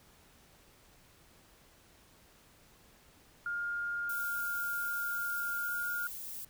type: tone with pitch glide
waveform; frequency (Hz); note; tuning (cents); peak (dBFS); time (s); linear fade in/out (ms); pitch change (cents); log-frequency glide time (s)
sine; 1413 to 1424.5; F6 to F6; +20 to +34; -33; 3.46-6.07; 2; +14; 5.58-5.73
type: noise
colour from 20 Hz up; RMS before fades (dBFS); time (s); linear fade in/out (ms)
violet; -43; 4.09-6.45; 5
effects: pink hiss -62 dBFS RMS until 6.49 s